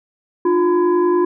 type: tone with frequency modulation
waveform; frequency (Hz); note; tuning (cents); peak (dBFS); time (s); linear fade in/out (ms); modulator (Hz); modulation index
sine; 354.2; F4; +24; -12; 0.45-1.25; 5; 658; 0.71
effects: none